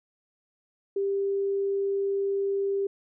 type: tone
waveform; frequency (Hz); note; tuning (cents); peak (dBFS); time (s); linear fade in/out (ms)
sine; 395.5; G4; +15; -24; 0.96-2.87; 5
effects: none